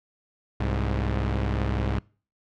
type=tone pair together; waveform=sawtooth; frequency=65.41 / 103.77 Hz; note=C2 / G#2; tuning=0 / -1 cents; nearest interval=minor sixth; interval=799 cents; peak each=-22 / -24 dBFS; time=0.6-1.99 s; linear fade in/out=5 ms; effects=noise-tail reverb RT60 0.4 s tail -25 dB re dry + low-pass 3000 Hz 12 dB/octave